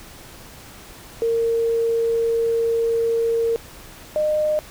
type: tone pair in turn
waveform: sine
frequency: 460 / 610 Hz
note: A#4 / D#5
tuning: -23 / -34 cents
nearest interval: perfect fourth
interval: 489 cents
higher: second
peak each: -17 dBFS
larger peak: neither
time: 1.22-3.56 / 4.16-4.59 s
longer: first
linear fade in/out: 0 ms
effects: pink hiss -42 dBFS RMS until 4.7 s